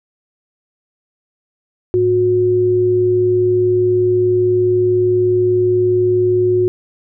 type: tone pair together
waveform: sine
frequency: 107.98 / 363.2 Hz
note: A2 / F#4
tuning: -32 / -32 cents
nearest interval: octave + major sixth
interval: 2100 cents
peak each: -21 / -11 dBFS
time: 1.94-6.68 s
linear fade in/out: 0 ms
effects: none